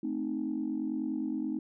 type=chord; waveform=sine; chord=A diminished; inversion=none; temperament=equal; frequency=220 / 261.6 / 311.1 Hz; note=A3 / C4 / Eb4; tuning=0 / 0 / 0 cents; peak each=-36 / -34 / -33 dBFS; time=0.03-1.59 s; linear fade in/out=5 ms; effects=tanh soft clip ceiling -23 dBFS